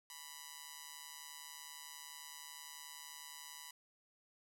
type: tone with amplitude modulation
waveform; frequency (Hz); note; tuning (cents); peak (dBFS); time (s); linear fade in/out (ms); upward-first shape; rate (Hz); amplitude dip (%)
5% pulse; 987.8; B5; 0; -34; 0.1-3.71; 2; sine; 151; 80
effects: none